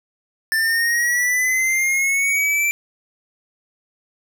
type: linear sweep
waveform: square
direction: up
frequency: 1769 to 2349 Hz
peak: -17 dBFS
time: 0.52-2.71 s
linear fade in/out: 0 ms
effects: none